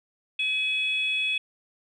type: tone pair together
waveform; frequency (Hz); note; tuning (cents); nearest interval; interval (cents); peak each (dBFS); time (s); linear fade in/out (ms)
sine; 2543 / 3394; D#7 / G#7; +37 / +37; perfect fourth; 500; -24 / -28; 0.39-1.38; 5
effects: tanh soft clip ceiling -17 dBFS